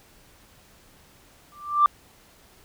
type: tone with exponential growth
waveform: sine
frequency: 1179 Hz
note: D6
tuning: 6 cents sharp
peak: -10 dBFS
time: 1.52-1.86 s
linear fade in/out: 1 ms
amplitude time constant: 72 ms
effects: tanh soft clip ceiling -7 dBFS + pink hiss -55 dBFS RMS until 2.64 s